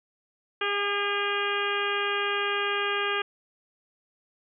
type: harmonic tone with a mistuned harmonic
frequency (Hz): 405.2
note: G#4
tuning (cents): -43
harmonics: 1 / 2 / 3 / 4 / 5 / 6 / 7 / 8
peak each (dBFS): -31 / -37 / -31 / -31 / -37 / -34 / -34 / -37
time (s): 0.61-3.22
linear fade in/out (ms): 5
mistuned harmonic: 2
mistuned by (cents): +17
effects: none